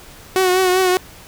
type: tone with vibrato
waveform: sawtooth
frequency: 370 Hz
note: F#4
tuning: in tune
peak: -9 dBFS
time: 0.36-0.97 s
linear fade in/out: 0 ms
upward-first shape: triangle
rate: 5.1 Hz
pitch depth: 47 cents each way
effects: pink hiss -41 dBFS RMS until 1.27 s